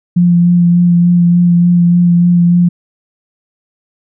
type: tone with vibrato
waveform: sine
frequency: 174.2 Hz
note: F3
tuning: 4 cents flat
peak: -5 dBFS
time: 0.16-2.69 s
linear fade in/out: 10 ms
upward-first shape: sine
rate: 3.4 Hz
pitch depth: 16 cents each way
effects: none